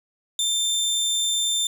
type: tone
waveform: 25% pulse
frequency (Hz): 3578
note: A7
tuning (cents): +28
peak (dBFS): -17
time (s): 0.39-1.67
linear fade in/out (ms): 2
effects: none